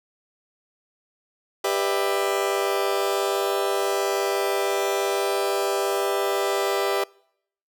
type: chord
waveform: 30% pulse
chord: E minor seventh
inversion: first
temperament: just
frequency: 395.6 / 494.4 / 593.3 / 659.3 Hz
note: G4 / B4 / D5 / E5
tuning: +16 / +2 / +18 / 0 cents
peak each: -22 / -26 / -26 / -27 dBFS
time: 1.64-7.04 s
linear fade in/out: 5 ms
effects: noise-tail reverb RT60 0.7 s tail -26 dB re dry